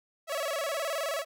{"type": "tone with vibrato", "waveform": "sawtooth", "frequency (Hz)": 606, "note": "D#5", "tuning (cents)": -46, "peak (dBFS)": -26, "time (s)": [0.27, 1.25], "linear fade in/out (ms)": 50, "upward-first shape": "square", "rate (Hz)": 19, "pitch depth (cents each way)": 130, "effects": []}